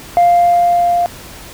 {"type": "tone with level ramp", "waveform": "sine", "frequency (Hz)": 698.5, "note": "F5", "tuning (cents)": 0, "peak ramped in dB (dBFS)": [-4, -10], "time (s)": [0.17, 1.06], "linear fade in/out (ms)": 0, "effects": ["tanh soft clip ceiling -4 dBFS", "pink hiss -34 dBFS RMS until 1.53 s"]}